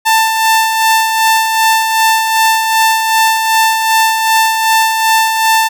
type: tone with tremolo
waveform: sawtooth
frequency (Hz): 889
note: A5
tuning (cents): +18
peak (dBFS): -3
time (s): 0.05-5.69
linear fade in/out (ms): 20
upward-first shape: sine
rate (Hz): 2.6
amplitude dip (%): 45
effects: none